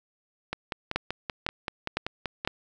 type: two click trains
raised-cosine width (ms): 0.3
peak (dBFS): -14 / -9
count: 11 / 4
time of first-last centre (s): 0.53-2.449 / 0.96-2.475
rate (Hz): 5.21 / 1.98
effects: none